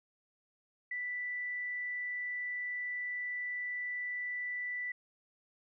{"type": "tone", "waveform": "sine", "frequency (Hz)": 1975.5, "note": "B6", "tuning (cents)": 0, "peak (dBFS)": -35, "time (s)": [0.91, 4.92], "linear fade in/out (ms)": 5, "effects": []}